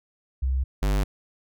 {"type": "tone pair in turn", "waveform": ["sine", "square"], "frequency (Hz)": [65.41, 49.61], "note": ["C2", "G1"], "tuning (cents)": [0, 21], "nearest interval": "perfect fourth", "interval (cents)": 479, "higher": "first", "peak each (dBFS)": -21, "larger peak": "neither", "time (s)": [[0.42, 0.64], [0.82, 1.04]], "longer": "neither", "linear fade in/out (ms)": 10, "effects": []}